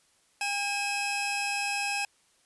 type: tone pair together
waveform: sawtooth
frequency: 808.6 / 2567 Hz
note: G#5 / E7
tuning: -46 / -47 cents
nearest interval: octave + minor sixth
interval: 1999 cents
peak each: -28 / -27 dBFS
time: 0.41-2.05 s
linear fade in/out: 2 ms
effects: white hiss -66 dBFS RMS until 2.45 s + resampled to 24000 Hz